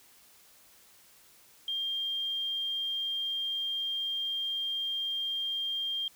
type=tone; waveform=sine; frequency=3198 Hz; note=G7; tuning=34 cents sharp; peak=-30 dBFS; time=1.68-6.08 s; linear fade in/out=2 ms; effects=white hiss -59 dBFS RMS until 6.15 s